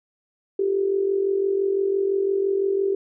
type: tone with amplitude modulation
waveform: sine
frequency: 392 Hz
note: G4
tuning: in tune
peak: -16 dBFS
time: 0.59-2.95 s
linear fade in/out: 5 ms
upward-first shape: sine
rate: 45.9 Hz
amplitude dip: 65%
effects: none